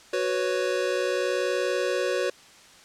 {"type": "chord", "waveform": "square", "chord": "F# suspended fourth", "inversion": "none", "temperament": "equal", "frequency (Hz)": [370, 493.9, 554.4], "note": ["F#4", "B4", "C#5"], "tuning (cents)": [0, 0, 0], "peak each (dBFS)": -29, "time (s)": [0.13, 2.3], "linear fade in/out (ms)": 5, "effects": ["white hiss -51 dBFS RMS until 2.84 s", "low-pass 7000 Hz 12 dB/octave"]}